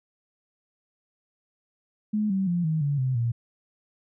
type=tone with pitch steps; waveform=sine; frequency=212 / 192.17 / 174.2 / 157.91 / 143.14 / 129.75 / 117.61 Hz; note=G#3 / G3 / F3 / D#3 / D3 / C3 / A#2; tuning=+36 / -34 / -4 / +26 / -44 / -14 / +16 cents; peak=-22 dBFS; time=2.13-3.32 s; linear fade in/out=10 ms; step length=170 ms; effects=none

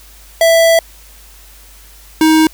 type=tone pair in turn; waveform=square; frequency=661 / 315.7 Hz; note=E5 / D#4; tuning=+5 / +25 cents; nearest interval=octave + minor second; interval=1280 cents; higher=first; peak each=-7 dBFS; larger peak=neither; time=0.41-0.79 / 2.21-2.47 s; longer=first; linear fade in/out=2 ms; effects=added 50 Hz sine -40 dBFS peak until 2.53 s + white hiss -42 dBFS RMS until 2.53 s

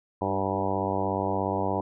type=harmonic tone with a mistuned harmonic; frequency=96.9 Hz; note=G2; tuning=20 cents flat; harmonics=1 / 2 / 3 / 4 / 5 / 6 / 7 / 8 / 9 / 10; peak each=-34 / -34 / -34 / -34 / -34 / -34 / -34 / -34 / -34 / -34 dBFS; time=0.21-1.81 s; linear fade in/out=5 ms; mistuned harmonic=3; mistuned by=+24 cents; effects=none

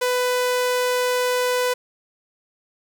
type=tone; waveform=sawtooth; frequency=498 Hz; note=B4; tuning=14 cents sharp; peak=-15 dBFS; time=0.01-1.74 s; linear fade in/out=10 ms; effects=none

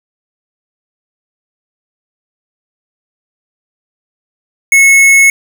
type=tone with hard clipping; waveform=sine; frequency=2190 Hz; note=C#7; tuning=22 cents flat; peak=-4 dBFS; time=4.72-5.3 s; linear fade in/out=2 ms; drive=18 dB; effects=none

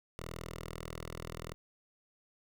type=tone with notch filter; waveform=5% pulse; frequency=40.64 Hz; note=E1; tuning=24 cents flat; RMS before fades=-44 dBFS; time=0.19-1.54 s; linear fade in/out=0 ms; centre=260 Hz; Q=1.2; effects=none

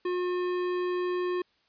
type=tone with tanh clipping; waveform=sine; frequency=359.4 Hz; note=F4; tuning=50 cents sharp; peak=-29 dBFS; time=0.05-1.42 s; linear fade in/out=5 ms; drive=17 dB; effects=white hiss -68 dBFS RMS until 1.68 s + resampled to 11025 Hz

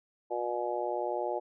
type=harmonic tone; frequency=120.6 Hz; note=B2; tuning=41 cents flat; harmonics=3 / 4 / 5 / 6 / 7; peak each=-36 / -37 / -35 / -39 / -36 dBFS; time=0.3-1.4 s; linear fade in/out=20 ms; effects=none

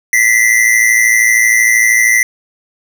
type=tone pair together; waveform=square; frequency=1952.1 / 2065 Hz; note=B6 / C7; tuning=-21 / -23 cents; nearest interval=minor second; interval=98 cents; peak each=-11 dBFS; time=0.13-2.23 s; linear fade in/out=2 ms; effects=none

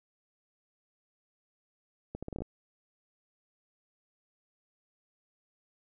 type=accelerating click train; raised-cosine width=2 ms; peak=-24 dBFS; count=8; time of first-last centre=2.15-2.42 s; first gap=76 ms; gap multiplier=0.76; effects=none

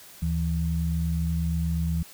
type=tone pair together; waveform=sine; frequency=76.4 / 164.81 Hz; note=D#2 / E3; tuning=-31 / 0 cents; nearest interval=octave + minor second; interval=1331 cents; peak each=-26 dBFS; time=0.22-2.03 s; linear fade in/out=5 ms; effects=white hiss -48 dBFS RMS until 2.13 s

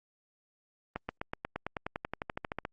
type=accelerating click train; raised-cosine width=0.5 ms; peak=-19 dBFS; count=19; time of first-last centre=0.96-2.651 s; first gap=130 ms; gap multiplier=0.96; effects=Opus 32 kbps

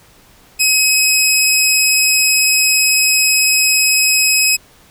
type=tone; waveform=15% pulse; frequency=2547 Hz; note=D#7; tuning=40 cents sharp; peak=-3 dBFS; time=0.59-4.57 s; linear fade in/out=20 ms; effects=pink hiss -47 dBFS RMS until 4.9 s

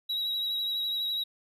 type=tone with vibrato; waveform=triangle; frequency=3861 Hz; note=B7; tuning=40 cents flat; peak=-27 dBFS; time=0.09-1.24 s; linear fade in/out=10 ms; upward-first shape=sine; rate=12 Hz; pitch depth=25 cents each way; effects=none

